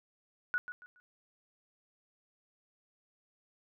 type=tone with echo; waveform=sine; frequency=1466 Hz; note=F#6; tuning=16 cents flat; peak=-28 dBFS; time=0.54-0.58 s; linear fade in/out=0 ms; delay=140 ms; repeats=3; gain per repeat=-11 dB; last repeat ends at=1 s; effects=none